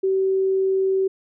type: tone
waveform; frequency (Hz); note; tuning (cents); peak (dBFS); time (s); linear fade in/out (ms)
sine; 382.9; G4; -41; -17; 0.03-1.08; 10
effects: none